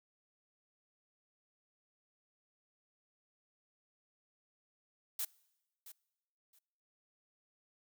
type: noise with echo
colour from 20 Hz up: blue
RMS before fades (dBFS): -37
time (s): 5.19-5.25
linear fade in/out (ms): 5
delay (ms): 670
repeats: 2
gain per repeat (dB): -15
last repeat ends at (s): 6.59
effects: noise-tail reverb RT60 1.0 s tail -24 dB re dry